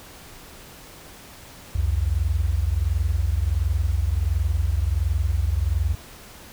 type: tone pair together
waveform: sine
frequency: 63.9 / 85.3 Hz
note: C2 / F2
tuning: -40 / -40 cents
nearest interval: perfect fourth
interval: 500 cents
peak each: -22 dBFS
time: 1.75-5.95 s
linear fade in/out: 5 ms
effects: pink hiss -44 dBFS RMS until 6.52 s